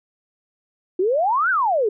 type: exponential two-way sweep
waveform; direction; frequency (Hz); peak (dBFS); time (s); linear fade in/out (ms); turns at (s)
sine; up then down; 348.2 to 1580 to 395.8; -16; 0.99-1.89; 5; 1.5
effects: none